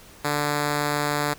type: tone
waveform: 5% pulse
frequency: 146.83 Hz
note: D3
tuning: in tune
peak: -11 dBFS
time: 0.24-1.34 s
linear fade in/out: 10 ms
effects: pink hiss -48 dBFS RMS until 1.38 s